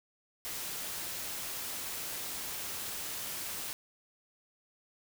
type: noise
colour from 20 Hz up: white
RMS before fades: -39 dBFS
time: 0.45-3.73 s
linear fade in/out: 0 ms
effects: none